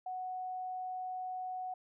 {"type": "tone", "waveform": "sine", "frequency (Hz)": 740, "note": "F#5", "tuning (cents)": 0, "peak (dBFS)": -37, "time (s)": [0.06, 1.74], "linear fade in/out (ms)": 5, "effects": []}